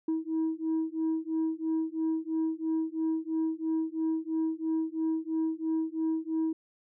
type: beating tone pair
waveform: sine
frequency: 319.4 / 322.4 Hz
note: D#4 / E4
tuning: +45 / -38 cents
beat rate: 3 Hz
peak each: -29 dBFS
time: 0.08-6.53 s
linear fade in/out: 5 ms
effects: tanh soft clip ceiling -24 dBFS